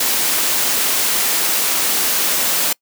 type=noise; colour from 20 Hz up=white; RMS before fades=-17 dBFS; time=0-2.73 s; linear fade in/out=5 ms; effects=noise-tail reverb RT60 0.1 s tail -26 dB re dry + high-pass 200 Hz 12 dB/octave